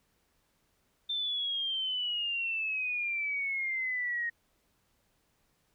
sine exponential sweep, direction down, 3584 to 1864.7 Hz, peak -30 dBFS, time 1.09-4.3 s, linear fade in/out 10 ms, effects pink hiss -73 dBFS RMS until 5.74 s

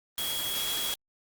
sine tone in noise, 3322 Hz, G#7, in tune, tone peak -32 dBFS, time 0.18-0.94 s, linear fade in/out 0 ms, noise white, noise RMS -33 dBFS, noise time 0.18-0.94 s, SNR -2 dB, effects Opus 24 kbps

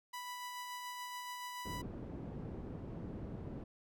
sawtooth tone with tremolo, 987.8 Hz, B5, in tune, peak -38 dBFS, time 0.13-1.82 s, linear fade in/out 10 ms, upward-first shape sine, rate 7 Hz, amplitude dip 25%
white low-pass noise, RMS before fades -45 dBFS, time 1.65-3.64 s, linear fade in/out 5 ms, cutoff 260 Hz, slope 12 dB/octave
effects none

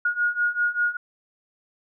sine beating tone pair, 1436 / 1441.1 Hz, F6 / F#6, +48 / -46 cents, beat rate 5.1 Hz, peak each -25 / -23 dBFS, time 0.05-0.97 s, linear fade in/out 5 ms, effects none

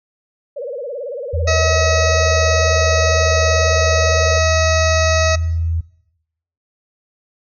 sine tone with vibrato, 523.3 Hz, C5, in tune, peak -23 dBFS, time 0.56-4.39 s, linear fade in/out 10 ms, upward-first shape sine, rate 18 Hz, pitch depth 200 cents each way
sine tone, 82.41 Hz, E2, in tune, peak -16 dBFS, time 1.33-5.81 s, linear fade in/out 10 ms
harmonic tone, 640 Hz, D#5, 49 cents sharp, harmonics 1 / 2 / 3 / 4 / 6 / 7 / 8 / 9 / 10, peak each -17 / -23 / -22 / -24 / -27 / -28 / -28 / -29 / -25 dBFS, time 1.47-5.36 s, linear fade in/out 10 ms
effects noise-tail reverb RT60 0.8 s tail -20 dB re dry

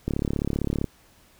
click train, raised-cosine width 3 ms, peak -12 dBFS, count 28, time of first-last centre 0.08-0.843 s, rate 35.4 Hz, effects pink hiss -57 dBFS RMS until 1.39 s

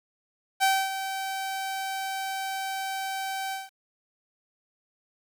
sawtooth tone with ADSR envelope, 772 Hz, G5, 27 cents flat, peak -15 dBFS, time 0.6-3.7 s, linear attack 32 ms, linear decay 260 ms, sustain -11 dB, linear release 180 ms, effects 9-bit

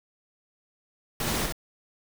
pink noise with echo, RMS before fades -29 dBFS, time 1.2-1.46 s, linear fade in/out 2 ms, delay 64 ms, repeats 1, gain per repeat -3 dB, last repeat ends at 1.524 s, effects none

